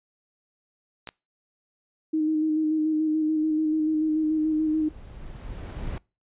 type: clicks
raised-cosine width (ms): 0.2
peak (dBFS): -19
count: 2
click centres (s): 1.073 / 1.089
type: tone with vibrato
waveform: sine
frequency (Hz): 311.1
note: D#4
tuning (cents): 0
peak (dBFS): -21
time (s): 2.13-4.89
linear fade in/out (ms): 10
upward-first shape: square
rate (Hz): 6.9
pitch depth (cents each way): 20
type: noise with exponential growth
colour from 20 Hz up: brown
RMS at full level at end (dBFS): -30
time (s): 3.12-5.98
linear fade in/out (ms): 0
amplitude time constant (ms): 620
effects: noise-tail reverb RT60 0.3 s tail -26 dB re dry + resampled to 8000 Hz